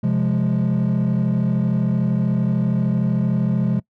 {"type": "chord", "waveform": "triangle", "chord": "F minor", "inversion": "second", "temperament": "equal", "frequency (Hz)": [130.81, 174.61, 207.7], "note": ["C3", "F3", "Ab3"], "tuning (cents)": [0, 0, 0], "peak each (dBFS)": -18, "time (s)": [0.03, 3.8], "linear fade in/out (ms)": 10, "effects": ["noise-tail reverb RT60 0.1 s tail -23 dB re dry", "tanh soft clip ceiling -10 dBFS"]}